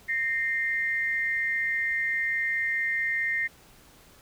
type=tone pair together; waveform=sine; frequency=1837.8 / 2093 Hz; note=A#6 / C7; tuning=-25 / 0 cents; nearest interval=major second; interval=225 cents; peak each=-27 / -28 dBFS; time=0.08-3.48 s; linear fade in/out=20 ms; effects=pink hiss -55 dBFS RMS until 4.21 s